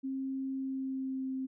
sine tone with pitch glide, 267 to 262.9 Hz, C4 to C4, +35 to +8 cents, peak -33 dBFS, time 0.03-1.47 s, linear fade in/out 20 ms, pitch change -27 cents, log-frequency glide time 0.55-1.33 s, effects none

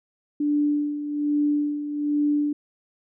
sine tone with tremolo, 293.7 Hz, D4, in tune, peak -18 dBFS, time 0.4-2.53 s, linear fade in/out 5 ms, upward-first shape sine, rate 1.2 Hz, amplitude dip 65%, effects none

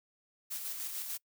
blue noise with tremolo, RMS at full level -38 dBFS, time 0.5-1.18 s, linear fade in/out 20 ms, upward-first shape square, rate 6.7 Hz, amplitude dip 35%, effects noise-tail reverb RT60 0.1 s tail -25 dB re dry

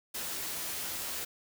white noise with comb filter, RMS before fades -37 dBFS, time 0.14-1.25 s, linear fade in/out 10 ms, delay 12 ms, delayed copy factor +0.5, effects none

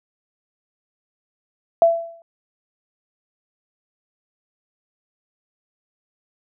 sine tone with exponential decay, 670 Hz, E5, 28 cents sharp, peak -7 dBFS, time 1.82-2.22 s, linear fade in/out 1 ms, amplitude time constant 85 ms, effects none

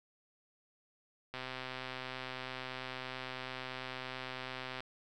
click train, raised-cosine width 0.3 ms, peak -25 dBFS, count 448, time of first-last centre 1.34-4.805 s, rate 129 Hz, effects none

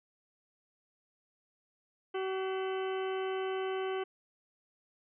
harmonic tone with a mistuned harmonic, 380 Hz, F#4, 46 cents sharp, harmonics 1 / 2 / 3 / 4 / 5 / 6 / 7 / 8, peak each -33 / -41 / -44 / -46 / -50 / -55 / -51 / -49 dBFS, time 2.14-4.04 s, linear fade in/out 10 ms, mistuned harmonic 5, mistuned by +110 cents, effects none

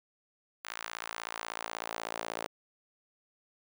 sawtooth tone with high-pass filter sweep, 56.3 Hz, A1, 40 cents sharp, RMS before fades -40 dBFS, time 0.64-2.47 s, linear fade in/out 10 ms, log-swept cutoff 1400 to 560 Hz, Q 1.2, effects none

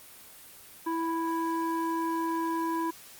square tone with low-pass filter, 329.6 Hz, E4, in tune, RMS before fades -30 dBFS, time 0.86-2.91 s, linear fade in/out 10 ms, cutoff 1200 Hz, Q 9, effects white hiss -50 dBFS RMS until 3.19 s + Opus 24 kbps

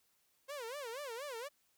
sawtooth tone with vibrato, 516 Hz, C5, 24 cents flat, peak -38 dBFS, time 0.48-1.49 s, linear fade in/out 20 ms, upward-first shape sine, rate 4.2 Hz, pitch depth 240 cents each way, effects white hiss -75 dBFS RMS until 1.77 s

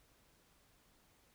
silence, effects pink hiss -70 dBFS RMS until 1.34 s

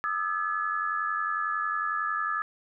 sine tone cluster, 1219 / 1310 / 1708 Hz, D#6 / E6 / G#6, -36 / -11 / +48 cents, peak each -31 dBFS, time 0.04-2.42 s, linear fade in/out 0 ms, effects none

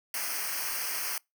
white noise with comb filter, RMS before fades -33 dBFS, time 0.14-1.18 s, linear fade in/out 2 ms, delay 0.27 ms, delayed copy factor -0.95, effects noise-tail reverb RT60 0.2 s tail -26 dB re dry

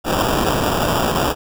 blue noise with sample-and-hold, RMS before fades -18 dBFS, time 0.04-1.35 s, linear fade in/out 50 ms, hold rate 2100 Hz, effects none

